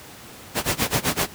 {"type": "noise with tremolo", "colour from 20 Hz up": "pink", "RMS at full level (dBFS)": -19, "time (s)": [0.54, 1.3], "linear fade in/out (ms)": 50, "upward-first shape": "sine", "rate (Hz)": 7.8, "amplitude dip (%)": 95, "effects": ["pink hiss -42 dBFS RMS until 1.34 s", "high-pass 80 Hz 12 dB/octave"]}